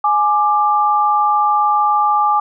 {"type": "tone pair together", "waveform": "sine", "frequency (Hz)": [837.2, 1184], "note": ["G#5", "D6"], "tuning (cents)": [14, 14], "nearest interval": "tritone", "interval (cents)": 600, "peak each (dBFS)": -14, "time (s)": [0.04, 2.4], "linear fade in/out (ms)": 5, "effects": []}